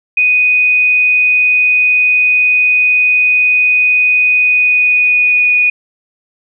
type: tone with pitch glide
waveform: sine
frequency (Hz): 2489 to 2469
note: D#7 to D#7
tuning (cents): 0 to -14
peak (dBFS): -7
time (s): 0.17-5.7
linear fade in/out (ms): 5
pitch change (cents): -14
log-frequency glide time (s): 4.37-5.53
effects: none